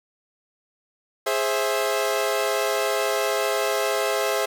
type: chord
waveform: sawtooth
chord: Ab augmented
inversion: none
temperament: equal with one note detuned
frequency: 415.3 / 528.4 / 659.3 Hz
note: Ab4 / C5 / E5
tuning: 0 / +17 / 0 cents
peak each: -22 dBFS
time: 1.26-4.46 s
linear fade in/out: 10 ms
effects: none